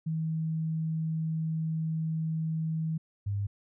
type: tone pair in turn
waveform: sine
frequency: 160 / 100.79 Hz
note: D#3 / G2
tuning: +49 / +49 cents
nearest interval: minor sixth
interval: 800 cents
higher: first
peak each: -28 dBFS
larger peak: neither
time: 0.06-2.98 / 3.26-3.47 s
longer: first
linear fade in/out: 10 ms
effects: none